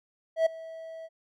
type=tone with ADSR envelope; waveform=triangle; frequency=650 Hz; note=E5; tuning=24 cents flat; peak=-16 dBFS; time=0.36-1.09 s; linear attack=100 ms; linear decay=9 ms; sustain=-21 dB; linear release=39 ms; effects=none